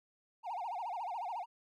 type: tone with vibrato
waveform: triangle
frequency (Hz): 818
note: G#5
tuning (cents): -26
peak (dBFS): -34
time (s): 0.43-1.46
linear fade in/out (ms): 50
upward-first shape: sine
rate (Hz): 14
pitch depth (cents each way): 270
effects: tanh soft clip ceiling -32 dBFS